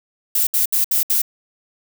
violet noise bursts, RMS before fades -17 dBFS, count 5, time 0.35-1.218 s, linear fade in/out 5 ms, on 120 ms, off 67 ms, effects none

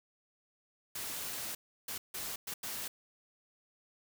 white noise bursts at uneven times, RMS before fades -40 dBFS, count 5, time 0.95-1.55 / 1.88-1.98 / 2.14-2.36 / 2.47-2.54 / 2.63-2.88 s, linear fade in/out 5 ms, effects none

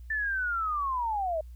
sine linear sweep, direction down, 1781 to 610 Hz, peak -27 dBFS, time 0.1-1.41 s, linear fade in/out 5 ms, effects added 60 Hz sine -42 dBFS peak until 1.55 s + white hiss -70 dBFS RMS until 1.55 s

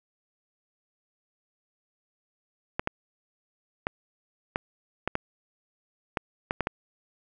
clicks, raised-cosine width 0.5 ms, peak -11 dBFS, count 10, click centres 2.795 / 2.874 / 3.869 / 4.559 / 5.076 / 5.154 / 6.172 / 6.509 / 6.607 / 6.671 s, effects none

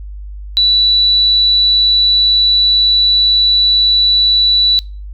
sine tone, 3951 Hz, B7, in tune, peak -7 dBFS, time 0.57-4.79 s, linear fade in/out 0 ms, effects noise-tail reverb RT60 0.3 s tail -22 dB re dry + added 50 Hz sine -25 dBFS peak until 5.13 s

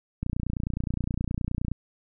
click train, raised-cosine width 5 ms, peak -16 dBFS, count 45, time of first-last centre 0.23-1.716 s, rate 29.6 Hz, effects none

